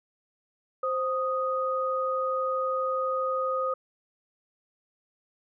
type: tone pair together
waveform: sine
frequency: 523.2 / 1244.5 Hz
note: C5 / D#6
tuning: 0 / 0 cents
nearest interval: octave + minor third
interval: 1500 cents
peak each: -28 dBFS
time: 0.83-3.74 s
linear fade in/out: 5 ms
effects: none